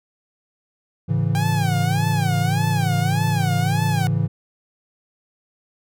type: chord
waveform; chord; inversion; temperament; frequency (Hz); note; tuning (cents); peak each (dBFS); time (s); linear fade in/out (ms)
triangle; A major; none; equal with one note detuned; 107.24 / 138.59 / 164.81; A2 / C#3 / E3; -44 / 0 / 0; -20; 1.08-4.28; 20
type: tone with vibrato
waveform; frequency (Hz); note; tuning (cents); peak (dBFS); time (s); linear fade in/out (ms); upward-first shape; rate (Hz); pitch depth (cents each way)
sawtooth; 786; G5; +4; -21; 1.35-4.07; 0; sine; 1.7; 180
effects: none